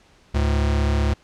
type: tone pair together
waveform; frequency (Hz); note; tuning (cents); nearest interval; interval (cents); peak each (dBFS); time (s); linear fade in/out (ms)
square; 71.61 / 107.3; D2 / A2; -43 / -43; perfect fifth; 700; -19 / -26; 0.34-1.14; 10
effects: pink hiss -55 dBFS RMS until 1.23 s + low-pass 6000 Hz 12 dB/octave